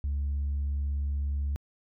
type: tone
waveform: sine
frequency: 70.9 Hz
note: C#2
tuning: 40 cents sharp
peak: -25 dBFS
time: 0.04-1.56 s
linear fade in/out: 0 ms
effects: tanh soft clip ceiling -25 dBFS